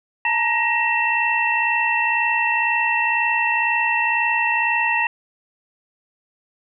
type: tone cluster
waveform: sine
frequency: 871 / 933 / 1887 / 2688 Hz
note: A5 / A#5 / A#6 / E7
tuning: -18 / +1 / +21 / +33 cents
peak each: -27 / -23 / -21 / -21 dBFS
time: 0.25-5.07 s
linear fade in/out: 2 ms
effects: none